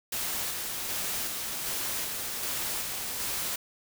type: noise with tremolo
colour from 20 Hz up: white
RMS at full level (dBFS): -32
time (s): 0.12-3.56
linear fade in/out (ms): 5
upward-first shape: square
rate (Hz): 1.3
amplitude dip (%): 25
effects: none